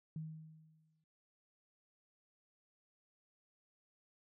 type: tone with exponential decay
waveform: sine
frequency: 157.8 Hz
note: D#3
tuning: 25 cents sharp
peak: -39 dBFS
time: 0.16-1.04 s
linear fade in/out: 2 ms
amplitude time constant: 190 ms
effects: none

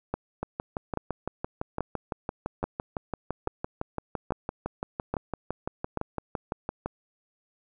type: two click trains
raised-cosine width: 1 ms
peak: -14 / -16 dBFS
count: 8 / 39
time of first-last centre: 0.14-5.973 / 0.43-6.86 s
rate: 1.2 / 5.91 Hz
effects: none

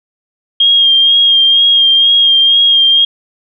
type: tone with vibrato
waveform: sine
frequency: 3232 Hz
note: G#7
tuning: 48 cents flat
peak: -5 dBFS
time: 0.6-3.05 s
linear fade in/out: 5 ms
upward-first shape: sine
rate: 2.1 Hz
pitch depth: 27 cents each way
effects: none

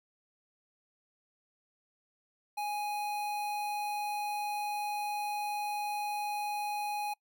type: tone with notch filter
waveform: square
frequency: 830.6 Hz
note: G#5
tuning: in tune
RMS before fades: -35 dBFS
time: 2.57-7.14 s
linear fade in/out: 10 ms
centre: 6800 Hz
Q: 1.9
effects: noise-tail reverb RT60 0.1 s tail -24 dB re dry

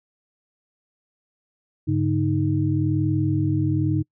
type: tone cluster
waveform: sine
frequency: 101.4 / 142.4 / 310.4 Hz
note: G#2 / C#3 / D#4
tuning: -41 / +47 / -4 cents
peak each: -23 dBFS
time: 1.87-4.03 s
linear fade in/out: 20 ms
effects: noise-tail reverb RT60 0.1 s tail -26 dB re dry

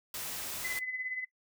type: noise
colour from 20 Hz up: white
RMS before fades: -39 dBFS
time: 0.14-0.79 s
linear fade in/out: 2 ms
type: tone with tremolo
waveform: sine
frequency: 2021 Hz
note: B6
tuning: 39 cents sharp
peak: -32 dBFS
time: 0.64-1.25 s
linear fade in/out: 10 ms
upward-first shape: sine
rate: 17 Hz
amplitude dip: 60%
effects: noise-tail reverb RT60 0.1 s tail -17 dB re dry

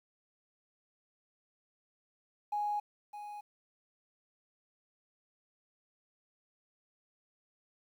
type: tone with echo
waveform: triangle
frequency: 830.6 Hz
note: G#5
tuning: in tune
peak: -27 dBFS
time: 2.52-2.8 s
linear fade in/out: 10 ms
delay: 610 ms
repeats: 1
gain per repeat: -13 dB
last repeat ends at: 3.41 s
effects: tanh soft clip ceiling -29 dBFS + 11-bit

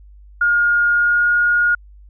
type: tone with pitch glide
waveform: sine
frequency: 1423 to 1432.9 Hz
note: F6 to F6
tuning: +32 to +44 cents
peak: -12 dBFS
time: 0.41-1.75 s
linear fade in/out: 5 ms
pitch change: +12 cents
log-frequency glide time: 0.88-1.29 s
effects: added 50 Hz sine -40 dBFS peak until 2.09 s

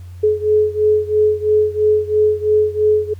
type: beating tone pair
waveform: sine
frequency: 424.7 / 427.7 Hz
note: G#4 / A4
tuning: +39 / -49 cents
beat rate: 3 Hz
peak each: -14 / -16 dBFS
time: 0.23-3.14 s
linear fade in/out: 10 ms
effects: added 89 Hz sine -31 dBFS peak until 3.19 s + pink hiss -53 dBFS RMS until 3.19 s

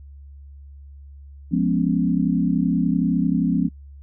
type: chord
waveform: sine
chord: C# dominant seventh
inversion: first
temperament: equal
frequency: 174.61 / 207.7 / 246.9 / 277.2 Hz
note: E#3 / G#3 / B3 / C#4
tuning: 0 / 0 / 0 / 0 cents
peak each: -21 / -24 / -23 / -23 dBFS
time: 1.51-3.69 s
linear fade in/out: 20 ms
effects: noise-tail reverb RT60 0.1 s tail -24 dB re dry + added 70 Hz sine -39 dBFS peak until 4.02 s

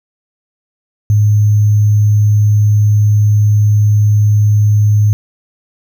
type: tone with sample-and-hold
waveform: sine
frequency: 105 Hz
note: G#2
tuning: 19 cents sharp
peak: -6 dBFS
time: 1.1-5.13 s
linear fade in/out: 0 ms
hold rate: 6300 Hz
effects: none

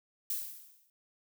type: noise with exponential decay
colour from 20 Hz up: violet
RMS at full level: -32 dBFS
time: 0.3-0.9 s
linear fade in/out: 2 ms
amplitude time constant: 130 ms
effects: none

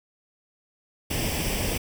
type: noise with comb filter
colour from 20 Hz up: pink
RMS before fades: -27 dBFS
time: 1.1-1.78 s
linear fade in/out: 10 ms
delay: 0.37 ms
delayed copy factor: +0.65
effects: none

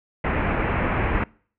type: low-pass noise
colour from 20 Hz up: pink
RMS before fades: -23 dBFS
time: 0.24-1.24 s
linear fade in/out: 5 ms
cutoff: 2500 Hz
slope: 48 dB/octave
effects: noise-tail reverb RT60 0.5 s tail -25 dB re dry

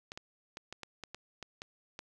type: clicks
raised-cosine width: 0.2 ms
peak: -25 dBFS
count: 10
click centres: 0.119 / 0.175 / 0.571 / 0.726 / 0.833 / 1.037 / 1.146 / 1.427 / 1.619 / 1.991 s
effects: none

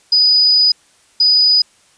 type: tone bursts at uneven times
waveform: sine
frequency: 4964 Hz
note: D#8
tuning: 5 cents flat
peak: -8 dBFS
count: 2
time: 0.12-0.72 / 1.2-1.62 s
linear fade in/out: 5 ms
effects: white hiss -52 dBFS RMS until 1.97 s + resampled to 22050 Hz

